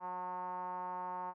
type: tone with low-pass filter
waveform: 5% pulse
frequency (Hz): 181.3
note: F#3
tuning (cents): -35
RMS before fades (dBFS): -41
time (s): 0-1.34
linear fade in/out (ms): 50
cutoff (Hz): 960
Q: 9.6
effects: none